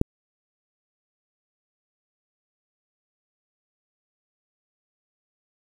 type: click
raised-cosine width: 3 ms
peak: -5 dBFS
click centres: 0.014 s
effects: 7-bit